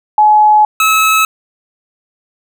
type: tone pair in turn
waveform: sine / 25% pulse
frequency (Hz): 849 / 1293.9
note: G#5 / E6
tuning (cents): +38 / -33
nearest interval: perfect fifth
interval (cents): 729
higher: second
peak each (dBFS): -4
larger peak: neither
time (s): 0.18-0.65 / 0.8-1.25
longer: first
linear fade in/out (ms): 2
effects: none